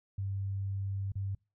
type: tone with dropouts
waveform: sine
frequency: 98 Hz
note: G2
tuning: in tune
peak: -32 dBFS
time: 0.18-1.35 s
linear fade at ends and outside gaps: 5 ms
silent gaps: 1.12-1.155 s
effects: noise-tail reverb RT60 0.3 s tail -26 dB re dry